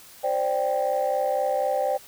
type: chord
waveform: sine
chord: C suspended second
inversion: none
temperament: equal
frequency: 523.3 / 587.3 / 784 Hz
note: C5 / D5 / G5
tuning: 0 / 0 / 0 cents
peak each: -25 dBFS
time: 0.23-1.98 s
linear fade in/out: 20 ms
effects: tanh soft clip ceiling -15 dBFS + white hiss -48 dBFS RMS until 2.07 s